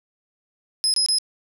35% pulse tone bursts, 5100 Hz, D#8, 42 cents sharp, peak -15 dBFS, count 3, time 0.84-1.185 s, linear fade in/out 0 ms, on 99 ms, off 24 ms, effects none

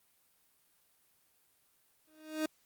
30% pulse tone with exponential growth, 311.1 Hz, D#4, in tune, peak -26 dBFS, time 2.07-2.46 s, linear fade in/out 5 ms, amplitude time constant 83 ms, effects white hiss -71 dBFS RMS until 2.65 s + Opus 32 kbps

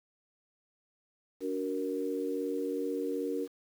sine chord, D augmented, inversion none, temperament equal with one note detuned, 287.5 / 370 / 466.2 Hz, D4 / F#4 / A#4, -37 / 0 / 0 cents, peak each -35 / -37 / -34 dBFS, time 1.4-3.48 s, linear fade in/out 50 ms, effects 9-bit

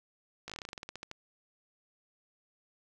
slowing click train, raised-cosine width 0.2 ms, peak -24 dBFS, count 16, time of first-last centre 0.48-1.114 s, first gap 17 ms, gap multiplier 1.12, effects none

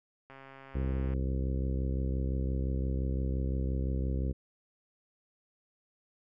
click train, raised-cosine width 0.5 ms, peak -35 dBFS, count 114, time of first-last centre 0.3-1.137 s, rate 135 Hz
harmonic tone, 65.8 Hz, C2, 10 cents sharp, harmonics 1 / 2 / 3 / 4 / 5 / 6 / 7 / 8, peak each -30 / -36 / -40 / -42 / -44 / -46 / -47 / -48 dBFS, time 0.74-4.33 s, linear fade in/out 20 ms
effects none

